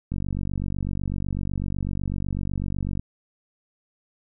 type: click train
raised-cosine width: 5 ms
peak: -16 dBFS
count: 139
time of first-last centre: 0.12-2.995 s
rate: 48 Hz
effects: none